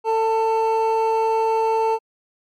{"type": "tone pair together", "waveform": "triangle", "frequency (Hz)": [447, 891], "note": ["A4", "A5"], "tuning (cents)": [27, 22], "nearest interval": "octave", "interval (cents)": 1195, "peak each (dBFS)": -17, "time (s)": [0.04, 1.99], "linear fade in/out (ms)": 50, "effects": ["tanh soft clip ceiling -7 dBFS", "MP3 96 kbps"]}